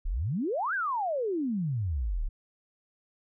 sine exponential two-way sweep, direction up then down, 31.08 to 1661.2 to 31.08 Hz, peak -27 dBFS, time 0.05-2.29 s, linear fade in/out 10 ms, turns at 0.74 s, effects none

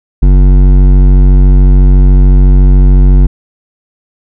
sine tone with hard clipping, 46.94 Hz, F#1, 26 cents sharp, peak -3 dBFS, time 0.22-3.27 s, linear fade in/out 10 ms, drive 12 dB, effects none

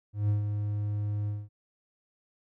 triangle tone with ADSR envelope, 103.83 Hz, G#2, in tune, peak -20 dBFS, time 0.13-1.49 s, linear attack 160 ms, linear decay 130 ms, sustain -6 dB, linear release 210 ms, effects none

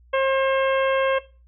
harmonic tone, 535 Hz, C5, 38 cents sharp, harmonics 1 / 2 / 3 / 4 / 5 / 6, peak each -19 / -25 / -29 / -31 / -33 / -35 dBFS, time 0.13-1.19 s, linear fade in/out 10 ms, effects noise-tail reverb RT60 0.3 s tail -17 dB re dry + added 60 Hz sine -50 dBFS peak until 1.47 s

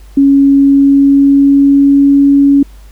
sine tone with pitch glide, 277.2 to 280.3 Hz, C#4 to C#4, 0 to +19 cents, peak -3 dBFS, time 0.17-2.63 s, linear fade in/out 5 ms, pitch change +19 cents, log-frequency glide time 0.55-2.29 s, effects added 50 Hz sine -32 dBFS peak until 2.91 s + pink hiss -46 dBFS RMS until 2.91 s

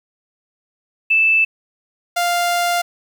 sine / sawtooth tone pair in turn, 2637 / 698.5 Hz, E7 / F5, 0 / 0 cents, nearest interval octave + major seventh, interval 2300 cents, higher first, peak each -11 / -12 dBFS, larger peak first, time 1.1-1.45 / 2.16-2.82 s, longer second, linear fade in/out 10 ms, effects 8-bit

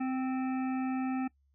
harmonic tone with a mistuned harmonic, 260 Hz, C4, 11 cents flat, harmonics 1 / 3 / 5 / 7 / 9 / 10, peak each -30 / -39 / -45 / -50 / -52 / -52 dBFS, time 0-1.28 s, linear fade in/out 10 ms, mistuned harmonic 5, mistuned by +18 cents, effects noise-tail reverb RT60 0.1 s tail -21 dB re dry + added 69 Hz sine -67 dBFS peak until 1.54 s

